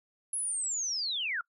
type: linear sweep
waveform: sine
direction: down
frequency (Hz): 10690 to 1318.5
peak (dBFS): -30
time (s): 0.33-1.41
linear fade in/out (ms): 2
effects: noise-tail reverb RT60 0.1 s tail -25 dB re dry